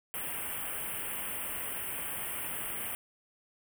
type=band-stop noise; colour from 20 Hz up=white; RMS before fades=-37 dBFS; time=0.14-2.95 s; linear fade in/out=0 ms; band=3200 to 8400 Hz; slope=96 dB/octave; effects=none